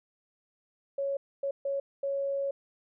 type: tone bursts at uneven times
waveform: sine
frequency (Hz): 554.4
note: C#5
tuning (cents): 0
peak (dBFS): -28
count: 4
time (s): 0.98-1.17 / 1.43-1.51 / 1.65-1.8 / 2.03-2.51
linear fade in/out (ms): 5
effects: none